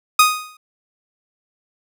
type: tone with exponential decay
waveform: sawtooth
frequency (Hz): 1244.5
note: D#6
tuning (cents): 0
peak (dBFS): -3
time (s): 0.19-0.57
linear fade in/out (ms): 5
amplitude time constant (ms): 81
effects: none